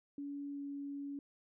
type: tone with pitch glide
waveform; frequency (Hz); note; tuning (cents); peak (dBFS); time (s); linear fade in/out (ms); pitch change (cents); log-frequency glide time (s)
sine; 284 to 282.2; C#4 to C#4; +42 to +31; -40; 0.18-1.19; 2; -11; 0.52-0.6
effects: none